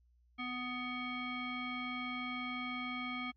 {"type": "tone with frequency modulation", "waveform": "sine", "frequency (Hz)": 1244.5, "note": "D#6", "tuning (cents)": 0, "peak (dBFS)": -37, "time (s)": [0.38, 3.32], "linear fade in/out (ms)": 20, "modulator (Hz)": 994, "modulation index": 1.6, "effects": ["added 60 Hz sine -66 dBFS peak until 3.36 s", "AAC 48 kbps"]}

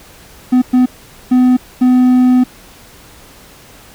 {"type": "tone bursts at uneven times", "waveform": "triangle", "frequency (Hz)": 251.9, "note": "B3", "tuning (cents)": 34, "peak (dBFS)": -4, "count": 4, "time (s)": [[0.52, 0.62], [0.73, 0.86], [1.31, 1.57], [1.81, 2.44]], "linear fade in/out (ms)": 10, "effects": ["pink hiss -40 dBFS RMS until 3.94 s"]}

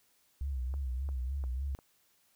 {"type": "tone with vibrato", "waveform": "sine", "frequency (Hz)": 65.9, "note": "C2", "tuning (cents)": 13, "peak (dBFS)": -32, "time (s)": [0.41, 1.75], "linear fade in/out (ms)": 0, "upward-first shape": "sine", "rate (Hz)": 3.4, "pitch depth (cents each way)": 110}
{"type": "click train", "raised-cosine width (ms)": 1, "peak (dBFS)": -36, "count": 4, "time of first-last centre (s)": [0.74, 1.789], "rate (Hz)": 2.86}
{"effects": ["white hiss -70 dBFS RMS until 2.35 s"]}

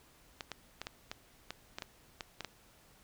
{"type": "clicks", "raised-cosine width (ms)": 0.2, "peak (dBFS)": -22, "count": 11, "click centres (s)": [0.408, 0.517, 0.816, 0.869, 1.115, 1.506, 1.785, 1.822, 2.208, 2.407, 2.447], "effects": ["pink hiss -63 dBFS RMS until 3.03 s"]}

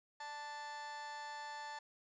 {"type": "tone with amplitude modulation", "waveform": "30% pulse", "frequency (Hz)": 880, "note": "A5", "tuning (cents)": 0, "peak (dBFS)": -39, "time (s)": [0.2, 1.79], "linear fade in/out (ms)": 5, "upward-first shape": "sine", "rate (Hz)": 289, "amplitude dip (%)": 60, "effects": ["resampled to 16000 Hz", "13-bit"]}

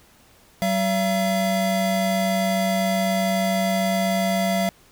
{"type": "tone pair together", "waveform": "square", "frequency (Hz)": [190.26, 678], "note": ["F#3", "E5"], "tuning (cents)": [49, 49], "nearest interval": "octave + minor seventh", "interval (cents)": 2200, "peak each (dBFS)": -23, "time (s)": [0.62, 4.69], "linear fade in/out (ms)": 0, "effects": ["pink hiss -54 dBFS RMS until 4.91 s"]}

